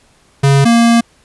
square tone pair in turn, 138.6 / 233.1 Hz, C#3 / A#3, 0 / 0 cents, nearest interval major sixth, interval 900 cents, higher second, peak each -7 dBFS, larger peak neither, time 0.43-0.65 / 0.65-1.01 s, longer second, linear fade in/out 10 ms, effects pink hiss -51 dBFS RMS until 1.24 s + resampled to 24000 Hz

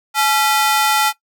sawtooth ring-modulated tone, 1108.7 Hz, C#6, in tune, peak -6 dBFS, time 0.14-1.13 s, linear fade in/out 50 ms, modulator 255 Hz, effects noise-tail reverb RT60 0.1 s tail -18 dB re dry

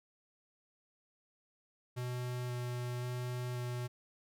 square tone with vibrato, 123.47 Hz, B2, in tune, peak -37 dBFS, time 1.96-3.88 s, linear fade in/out 20 ms, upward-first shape square, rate 0.94 Hz, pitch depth 8 cents each way, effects none

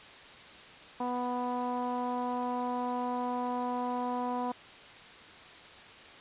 sawtooth tone with low-pass filter, 246.9 Hz, B3, in tune, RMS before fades -33 dBFS, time 1-4.52 s, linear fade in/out 5 ms, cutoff 900 Hz, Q 8.4, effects white hiss -50 dBFS RMS until 6.2 s + resampled to 8000 Hz

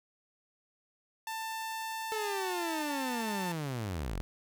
sawtooth tone, 890 Hz, A5, 20 cents sharp, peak -32 dBFS, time 1.27-3.52 s, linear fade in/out 2 ms
sawtooth linear sweep, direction down, 440 to 35.38 Hz, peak -30 dBFS, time 2.12-4.21 s, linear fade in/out 0 ms
effects none

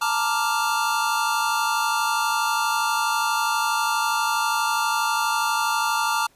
square chord, Bb major seventh, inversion third, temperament equal, 880 / 932.3 / 1174.7 / 1396.9 Hz, A5 / Bb5 / D6 / F6, 0 / 0 / 0 / 0 cents, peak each -27 dBFS, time 0.01-6.27 s, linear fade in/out 10 ms, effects pink hiss -59 dBFS RMS until 6.35 s + resampled to 32000 Hz

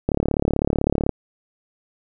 click train, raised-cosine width 2 ms, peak -5 dBFS, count 37, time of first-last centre 0.09-1.093 s, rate 35.9 Hz, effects none

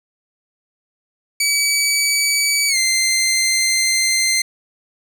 15% pulse tone with pitch glide, 2284 to 2082 Hz, D7 to C7, -49 to -9 cents, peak -8 dBFS, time 1.4-4.42 s, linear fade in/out 5 ms, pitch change -160 cents, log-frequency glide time 2.68-2.77 s, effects none

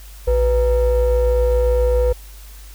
triangle ring-modulated tone, 218.8 Hz, A3, 9 cents flat, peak -8 dBFS, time 0.27-2.13 s, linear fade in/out 10 ms, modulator 276 Hz, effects added 50 Hz sine -36 dBFS peak until 2.74 s + white hiss -45 dBFS RMS until 2.74 s

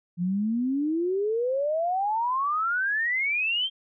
sine exponential sweep, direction up, 169.9 to 3203 Hz, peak -23 dBFS, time 0.17-3.7 s, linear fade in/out 50 ms, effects none

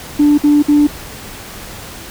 sine tone bursts, 293.7 Hz, D4, in tune, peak -5 dBFS, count 3, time 0.19-0.872 s, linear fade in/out 10 ms, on 190 ms, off 56 ms, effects tanh soft clip ceiling -3 dBFS + pink hiss -31 dBFS RMS until 2.1 s

